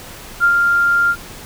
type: tone with ADSR envelope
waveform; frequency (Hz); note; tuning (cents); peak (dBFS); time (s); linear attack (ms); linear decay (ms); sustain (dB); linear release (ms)
sine; 1396; F6; -1; -8; 0.4-1.16; 40; 78; -3; 58
effects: pink hiss -35 dBFS RMS until 1.45 s

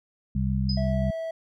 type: harmonic tone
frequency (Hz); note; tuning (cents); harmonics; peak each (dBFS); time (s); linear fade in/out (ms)
65.41; C2; 0; 1 / 2 / 3; -27 / -27 / -27; 0.35-1.11; 5
type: tone with exponential decay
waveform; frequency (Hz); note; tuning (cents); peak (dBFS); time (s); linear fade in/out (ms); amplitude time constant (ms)
sine; 5010; D#8; +11; -27; 0.69-0.93; 5; 52
type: tone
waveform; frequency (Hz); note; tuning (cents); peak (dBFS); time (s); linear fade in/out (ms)
triangle; 653; E5; -17; -27; 0.77-1.31; 5
effects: none

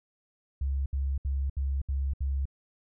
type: tone bursts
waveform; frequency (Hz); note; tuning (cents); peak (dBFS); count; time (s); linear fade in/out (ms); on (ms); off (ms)
sine; 68.3; C#2; -25; -26; 6; 0.61-2.455; 5; 250; 69
effects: none

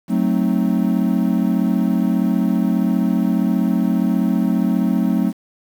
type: chord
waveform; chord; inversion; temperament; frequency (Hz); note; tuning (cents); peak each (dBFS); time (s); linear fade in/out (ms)
triangle; F# diminished seventh; none; equal; 185 / 220 / 261.6 / 311.1; F#3 / A3 / C4 / Eb4; 0 / 0 / 0 / 0; -17 / -17 / -19 / -23; 0.08-5.33; 50
effects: 7-bit

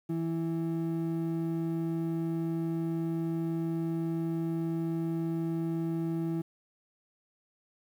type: ring-modulated tone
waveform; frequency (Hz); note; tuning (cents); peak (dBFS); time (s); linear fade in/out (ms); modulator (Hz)
triangle; 246.9; B3; 0; -24; 0.09-6.42; 10; 82.9
effects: 10-bit

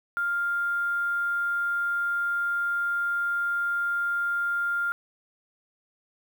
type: tone with quantisation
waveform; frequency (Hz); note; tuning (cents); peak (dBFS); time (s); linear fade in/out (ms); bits
sine; 1400; F6; +4; -24; 0.17-4.92; 0; 8
effects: none

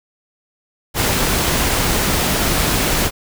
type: noise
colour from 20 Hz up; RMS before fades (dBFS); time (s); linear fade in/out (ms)
pink; -17; 0.94-3.11; 50
effects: none

